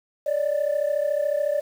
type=tone pair together; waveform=sine; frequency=570.1 / 604 Hz; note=C#5 / D5; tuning=+48 / +48 cents; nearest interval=minor second; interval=100 cents; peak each=-22 dBFS; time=0.26-1.61 s; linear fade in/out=10 ms; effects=tanh soft clip ceiling -17 dBFS + 8-bit